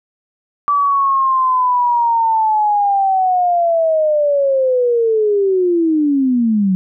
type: linear sweep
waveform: sine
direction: down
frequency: 1159 to 182.5 Hz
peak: -11 dBFS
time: 0.68-6.75 s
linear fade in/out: 0 ms
effects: none